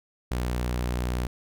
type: tone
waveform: sawtooth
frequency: 61.1 Hz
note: B1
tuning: 18 cents flat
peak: -22 dBFS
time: 0.31-1.27 s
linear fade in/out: 5 ms
effects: none